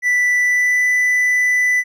triangle tone with pitch glide, 1975.5 to 1990.4 Hz, B6 to B6, 0 to +13 cents, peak -11 dBFS, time 0.02-1.84 s, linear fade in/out 50 ms, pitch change +13 cents, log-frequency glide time 0.39-0.86 s, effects none

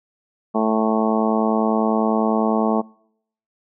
harmonic tone, 110 Hz, A2, in tune, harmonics 2 / 3 / 4 / 5 / 6 / 7 / 8 / 9 / 10, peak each -20 / -27 / -24 / -29 / -24 / -27 / -27 / -34 / -28 dBFS, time 0.54-2.82 s, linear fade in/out 20 ms, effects noise-tail reverb RT60 0.7 s tail -26 dB re dry

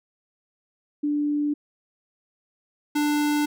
sine / square tone pair in turn, 293.7 / 295.6 Hz, D4 / D4, 0 / +11 cents, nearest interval unison, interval 11 cents, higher second, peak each -21 dBFS, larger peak neither, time 1.03-1.54 / 2.95-3.46 s, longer neither, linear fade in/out 10 ms, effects none

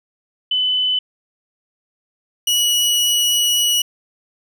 sine / sawtooth tone pair in turn, 3012 / 2926 Hz, F#7 / F#7, +30 / -20 cents, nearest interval minor second, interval 50 cents, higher first, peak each -15 / -11 dBFS, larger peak second, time 0.51-0.99 / 2.47-3.82 s, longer second, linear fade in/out 5 ms, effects none

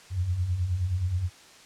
sine beating tone pair, 82.6 / 92.1 Hz, E2 / F#2, +4 / -7 cents, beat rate 9.5 Hz, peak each -33 / -25 dBFS, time 0.1-1.3 s, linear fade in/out 50 ms, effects white hiss -51 dBFS RMS until 1.65 s + low-pass 7000 Hz 12 dB/octave

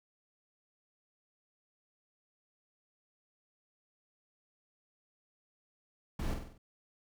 brown noise with echo, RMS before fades -35 dBFS, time 6.19-6.34 s, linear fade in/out 5 ms, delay 48 ms, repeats 5, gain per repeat -5 dB, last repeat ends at 6.58 s, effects none

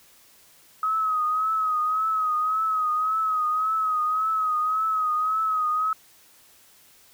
sine tone with vibrato, 1269 Hz, D#6, 34 cents sharp, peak -21 dBFS, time 0.83-5.93 s, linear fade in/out 2 ms, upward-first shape triangle, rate 1.8 Hz, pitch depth 58 cents each way, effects white hiss -55 dBFS RMS until 7.13 s

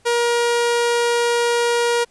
sawtooth tone, 474.6 Hz, A#4, 31 cents sharp, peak -12 dBFS, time 0.05-2.05 s, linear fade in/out 20 ms, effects pink hiss -57 dBFS RMS until 2.1 s + resampled to 24000 Hz

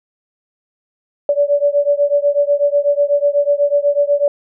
sine beating tone pair, 572 / 580.1 Hz, D5 / D5, -46 / -21 cents, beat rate 8.1 Hz, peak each -14 / -15 dBFS, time 1.29-4.28 s, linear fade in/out 2 ms, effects none

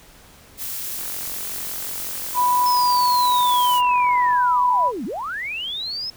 blue noise, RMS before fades -29 dBFS, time 0.57-3.82 s, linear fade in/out 50 ms
click train, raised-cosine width 0.5 ms, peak -24 dBFS, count 153, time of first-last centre 0.99-4.331 s, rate 45.5 Hz
sine tone, 987.8 Hz, B5, in tune, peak -15 dBFS, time 2.34-4.92 s, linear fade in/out 50 ms
sine linear two-way sweep, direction down then up, 5260 to 182.3 to 5260 Hz, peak -25 dBFS, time 2.66-6.1 s, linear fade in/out 2 ms, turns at 5.05 s
effects pink hiss -48 dBFS RMS until 6.16 s

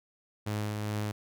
sawtooth tone with tremolo, 105.4 Hz, G#2, 26 cents sharp, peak -26 dBFS, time 0.46-1.12 s, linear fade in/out 10 ms, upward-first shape triangle, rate 2.4 Hz, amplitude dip 30%, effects none

